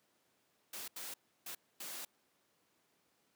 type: noise bursts at uneven times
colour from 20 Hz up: white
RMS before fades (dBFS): -45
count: 4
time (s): 0.73-0.88 / 0.96-1.14 / 1.46-1.55 / 1.8-2.05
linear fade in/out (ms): 5
effects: pink hiss -75 dBFS RMS until 3.35 s + high-pass 200 Hz 12 dB/octave